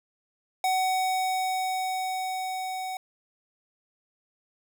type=tone with level ramp; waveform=square; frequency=750 Hz; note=F#5; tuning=23 cents sharp; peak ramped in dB=-23 to -32 dBFS; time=0.64-2.97 s; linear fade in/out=2 ms; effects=none